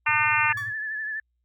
harmonic tone, 301.6 Hz, D4, 46 cents sharp, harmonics 3 / 4 / 5 / 6 / 7 / 8 / 9, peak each -27 / -27 / -27 / -27 / -27 / -27 / -27 dBFS, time 0.06-0.53 s, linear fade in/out 10 ms
sine tone with tremolo, 109.8 Hz, A2, 3 cents flat, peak -35 dBFS, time 0.08-0.73 s, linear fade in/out 10 ms, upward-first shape triangle, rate 17 Hz, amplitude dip 100%
sine tone with vibrato, 1734 Hz, A6, 26 cents flat, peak -28 dBFS, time 0.49-1.2 s, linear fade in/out 5 ms, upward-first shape triangle, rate 12 Hz, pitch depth 51 cents each way
45% pulse tone with exponential decay, 1141 Hz, C#6, 50 cents sharp, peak -32 dBFS, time 0.57-0.76 s, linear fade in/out 5 ms, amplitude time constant 41 ms
effects added 60 Hz sine -70 dBFS peak until 1.44 s + Opus 48 kbps

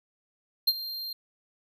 square tone with ADSR envelope, 4186 Hz, C8, in tune, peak -18 dBFS, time 0.67-1.13 s, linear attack 10 ms, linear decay 44 ms, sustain -16 dB, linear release 5 ms, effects none

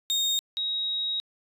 35% pulse / sine tone pair in turn, 3704 / 3797 Hz, A#7 / A#7, -12 / +31 cents, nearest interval unison, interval 43 cents, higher second, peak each -21 / -26 dBFS, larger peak first, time 0.1-0.39 / 0.57-1.2 s, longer second, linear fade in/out 0 ms, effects resampled to 32000 Hz

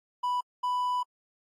triangle tone pair in turn, 987.8 / 991.8 Hz, B5 / B5, 0 / +7 cents, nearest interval unison, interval 7 cents, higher second, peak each -24 / -24 dBFS, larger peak neither, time 0.23-0.41 / 0.63-1.03 s, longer second, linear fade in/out 10 ms, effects AAC 48 kbps

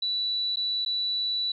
sine tone with dropouts, 3951 Hz, B7, in tune, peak -25 dBFS, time 0.02-1.52 s, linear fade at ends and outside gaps 5 ms, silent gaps 0.559-0.569 / 0.85-0.86 s, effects none

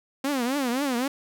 sawtooth tone with vibrato, 261.6 Hz, C4, in tune, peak -20 dBFS, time 0.24-1.08 s, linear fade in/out 5 ms, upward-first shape triangle, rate 3.8 Hz, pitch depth 220 cents each way, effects none

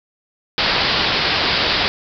white low-pass noise, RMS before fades -18 dBFS, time 0.58-1.88 s, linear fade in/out 0 ms, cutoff 5000 Hz, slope 96 dB/octave, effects none

